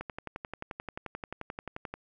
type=click train; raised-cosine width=0.5 ms; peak=-22 dBFS; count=23; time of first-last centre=0.01-1.94 s; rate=11.4 Hz; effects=none